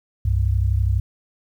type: tone pair together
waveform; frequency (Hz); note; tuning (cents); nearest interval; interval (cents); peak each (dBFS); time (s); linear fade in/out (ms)
sine; 65.95 / 98; C2 / G2; +14 / 0; perfect fifth; 686; -19; 0.25-1; 5
effects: 9-bit